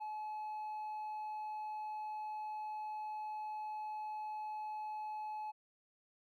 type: tone with hard clipping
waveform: triangle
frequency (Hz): 855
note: A5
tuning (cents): -50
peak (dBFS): -39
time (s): 0-5.52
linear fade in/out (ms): 20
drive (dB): 1
effects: none